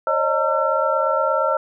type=tone cluster; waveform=sine; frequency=542 / 590 / 619 / 910 / 1351 Hz; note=C#5 / D5 / D#5 / A#5 / E6; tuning=-39 / +8 / -9 / -42 / +42 cents; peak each=-22 / -30 / -22 / -25 / -21 dBFS; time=0.07-1.57 s; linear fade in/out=2 ms; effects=none